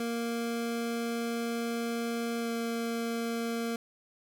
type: tone with pitch glide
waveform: 25% pulse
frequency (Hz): 233.1 to 231.5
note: A#3 to A#3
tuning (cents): 0 to -12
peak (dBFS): -27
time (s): 0-3.76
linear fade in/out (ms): 2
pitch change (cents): -12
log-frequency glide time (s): 2.4-2.49
effects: none